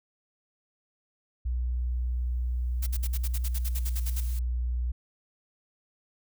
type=tone with pitch glide; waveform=sine; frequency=61.2 to 60.71 Hz; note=B1 to B1; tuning=-15 to -29 cents; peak=-26 dBFS; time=1.45-4.92 s; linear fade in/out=10 ms; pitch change=-14 cents; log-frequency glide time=3.44-3.58 s
type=noise with exponential growth; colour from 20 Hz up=blue; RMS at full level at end=-44 dBFS; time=1.72-4.39 s; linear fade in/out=1 ms; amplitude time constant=580 ms
type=noise bursts; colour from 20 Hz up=blue; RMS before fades=-36 dBFS; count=14; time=2.82-4.207 s; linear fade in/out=10 ms; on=48 ms; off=55 ms
effects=none